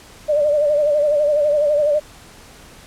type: tone with vibrato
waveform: sine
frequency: 592 Hz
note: D5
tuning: 14 cents sharp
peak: -13 dBFS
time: 0.28-2 s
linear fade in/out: 20 ms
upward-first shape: sine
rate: 12 Hz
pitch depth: 57 cents each way
effects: pink hiss -43 dBFS RMS until 2.86 s + low-pass 11000 Hz 12 dB/octave